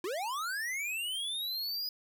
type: linear sweep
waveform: square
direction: up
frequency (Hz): 323.6 to 4996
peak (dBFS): -34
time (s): 0.04-1.89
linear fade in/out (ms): 2
effects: none